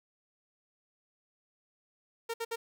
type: tone bursts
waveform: sawtooth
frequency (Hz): 460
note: A#4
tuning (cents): -23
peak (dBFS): -29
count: 3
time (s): 2.29-2.56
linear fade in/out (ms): 10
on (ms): 50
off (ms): 60
effects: none